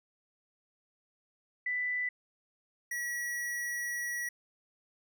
sine / square tone pair in turn, 1987 / 1927.1 Hz, B6 / B6, +10 / -43 cents, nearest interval minor second, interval 53 cents, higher first, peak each -30 / -34 dBFS, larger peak first, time 1.66-2.09 / 2.91-4.29 s, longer second, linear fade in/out 5 ms, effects none

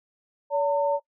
sine tone pair together, 571 / 906.4 Hz, D5 / A#5, -49 / -49 cents, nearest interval minor sixth, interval 800 cents, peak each -22 / -25 dBFS, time 0.5-1 s, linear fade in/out 50 ms, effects noise-tail reverb RT60 0.1 s tail -20 dB re dry

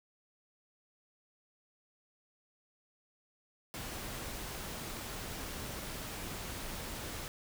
pink noise, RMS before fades -42 dBFS, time 3.74-7.28 s, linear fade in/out 0 ms, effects none

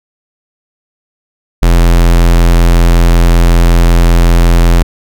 square tone, 42.67 Hz, F1, 39 cents flat, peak -4 dBFS, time 1.62-4.83 s, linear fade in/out 10 ms, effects none

